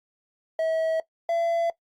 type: tone pair in turn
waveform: triangle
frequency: 645 / 674.8 Hz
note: E5 / E5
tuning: -38 / +40 cents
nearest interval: minor second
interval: 78 cents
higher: second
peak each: -20 dBFS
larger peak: neither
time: 0.59-1 / 1.29-1.7 s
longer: neither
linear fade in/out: 2 ms
effects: noise-tail reverb RT60 0.1 s tail -17 dB re dry + Opus 48 kbps